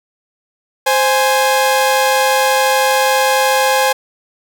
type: tone pair together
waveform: sawtooth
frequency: 523.3 / 830.7 Hz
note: C5 / G#5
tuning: 0 / 0 cents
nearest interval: minor sixth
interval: 800 cents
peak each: -10 dBFS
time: 0.86-3.93 s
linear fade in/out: 10 ms
effects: none